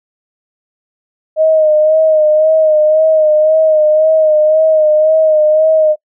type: tone with vibrato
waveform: sine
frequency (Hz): 622.3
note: D#5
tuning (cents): 0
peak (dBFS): -6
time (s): 1.36-5.96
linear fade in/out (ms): 50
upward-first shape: sine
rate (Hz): 1.9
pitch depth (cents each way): 36
effects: noise-tail reverb RT60 0.1 s tail -24 dB re dry